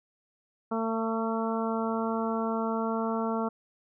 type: harmonic tone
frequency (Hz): 224.9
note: A3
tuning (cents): +38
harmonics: 1 / 2 / 3 / 4 / 5 / 6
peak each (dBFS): -30 / -33 / -35 / -36 / -37 / -38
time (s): 0.71-3.49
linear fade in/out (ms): 10
effects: none